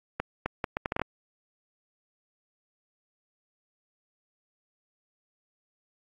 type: accelerating click train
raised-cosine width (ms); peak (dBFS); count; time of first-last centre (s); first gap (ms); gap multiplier
0.5; -13; 9; 0.2-1.017; 260; 0.7
effects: AAC 48 kbps